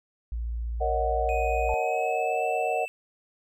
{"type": "tone", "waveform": "sine", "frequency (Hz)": 57.7, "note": "A#1", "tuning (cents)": -17, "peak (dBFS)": -28, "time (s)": [0.32, 1.74], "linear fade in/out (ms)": 0}
{"type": "chord", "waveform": "sine", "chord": "D# minor seventh", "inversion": "second", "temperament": "equal", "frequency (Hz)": [466.2, 554.4, 622.3, 740], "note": ["A#4", "C#5", "D#5", "F#5"], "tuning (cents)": [0, 0, 0, 0], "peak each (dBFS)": [-31, -33, -30, -27], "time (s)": [0.8, 2.86], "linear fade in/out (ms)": 20}
{"type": "tone with pitch glide", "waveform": "triangle", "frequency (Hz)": [2500, 2649], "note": ["D#7", "E7"], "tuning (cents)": [8, 8], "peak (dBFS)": -33, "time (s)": [1.29, 2.88], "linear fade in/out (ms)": 0, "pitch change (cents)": 100, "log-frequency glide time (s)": [1.64, 2.45]}
{"type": "tone with exponential decay", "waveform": "sine", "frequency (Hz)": 868, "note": "A5", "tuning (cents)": -24, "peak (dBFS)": -30, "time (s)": [1.69, 2.34], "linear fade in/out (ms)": 1, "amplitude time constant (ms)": 140}
{"effects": []}